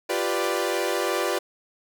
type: chord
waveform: sawtooth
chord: G dominant seventh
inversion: third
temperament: equal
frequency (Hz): 349.2 / 392 / 493.9 / 587.3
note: F4 / G4 / B4 / D5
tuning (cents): 0 / 0 / 0 / 0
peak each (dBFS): -25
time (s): 0.09-1.39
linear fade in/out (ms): 10
effects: none